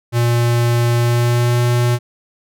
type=tone with pitch glide; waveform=square; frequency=119 to 121.01 Hz; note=A#2 to B2; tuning=+36 to -35 cents; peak=-13 dBFS; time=0.12-1.99 s; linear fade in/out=50 ms; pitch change=+29 cents; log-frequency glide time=0.97-1.62 s; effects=none